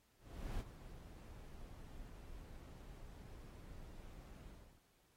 brown noise with ADSR envelope, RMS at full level -42 dBFS, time 0.18-4.83 s, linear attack 420 ms, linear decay 28 ms, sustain -12 dB, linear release 340 ms, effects pink hiss -75 dBFS RMS until 5.16 s + AAC 48 kbps

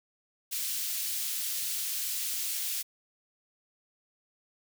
white high-pass noise, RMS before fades -33 dBFS, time 0.51-2.83 s, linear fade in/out 20 ms, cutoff 3000 Hz, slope 12 dB/octave, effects none

